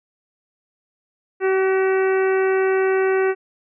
harmonic tone with a mistuned harmonic, 381.5 Hz, G4, 47 cents flat, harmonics 1 / 2 / 3 / 4 / 5 / 6 / 7, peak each -16 / -28 / -31 / -28 / -30 / -35 / -37 dBFS, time 1.4-3.35 s, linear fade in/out 50 ms, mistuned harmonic 4, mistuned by -20 cents, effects none

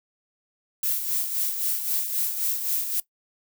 violet noise with tremolo, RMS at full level -24 dBFS, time 0.83-3 s, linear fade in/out 2 ms, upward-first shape sine, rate 3.8 Hz, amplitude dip 55%, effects noise-tail reverb RT60 0.1 s tail -19 dB re dry

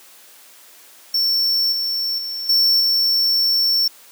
square tone with level steps, 5430 Hz, F8, 50 cents flat, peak -16 / -20 / -25 / -13 / -15 dBFS, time 1.14-3.88 s, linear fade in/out 5 ms, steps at 1.72 / 2.18 / 2.49 / 2.8 s, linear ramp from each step 5 ms, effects white hiss -46 dBFS RMS until 4.11 s + high-pass 300 Hz 12 dB/octave

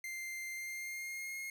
45% pulse tone with pitch glide, 2093 to 2147 Hz, C7 to C7, 0 to +44 cents, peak -40 dBFS, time 0.04-1.5 s, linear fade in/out 2 ms, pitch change +44 cents, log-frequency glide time 0.52-1.38 s, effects none

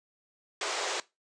pink band-pass noise, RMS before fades -33 dBFS, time 0.61-1 s, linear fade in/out 2 ms, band 380 to 8000 Hz, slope 48 dB/octave, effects noise-tail reverb RT60 0.2 s tail -18 dB re dry + resampled to 22050 Hz

